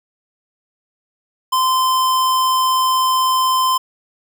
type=tone; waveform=square; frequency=1034 Hz; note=C6; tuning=21 cents flat; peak=-14 dBFS; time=1.52-3.78 s; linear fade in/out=10 ms; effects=none